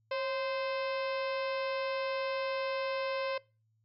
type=harmonic tone with a mistuned harmonic; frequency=519 Hz; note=C5; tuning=14 cents flat; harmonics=1 / 2 / 3 / 4 / 5 / 6 / 7 / 8 / 9 / 10; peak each=-32 / -39 / -45 / -45 / -44 / -50 / -52 / -50 / -55 / -52 dBFS; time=0.11-3.38 s; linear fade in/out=5 ms; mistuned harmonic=1; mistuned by=+68 cents; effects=noise-tail reverb RT60 0.3 s tail -23 dB re dry + added 110 Hz sine -70 dBFS peak until 3.84 s